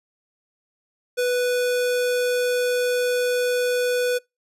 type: tone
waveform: square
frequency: 493.9 Hz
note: B4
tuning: in tune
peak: -20 dBFS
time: 1.17-4.19 s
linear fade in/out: 20 ms
effects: noise-tail reverb RT60 0.2 s tail -25 dB re dry + resampled to 32000 Hz